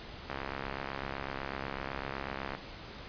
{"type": "click train", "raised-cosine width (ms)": 0.5, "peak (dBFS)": -21, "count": 154, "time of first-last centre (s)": [0.3, 2.55], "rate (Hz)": 68, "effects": ["pink hiss -46 dBFS RMS until 3.08 s", "resampled to 11025 Hz"]}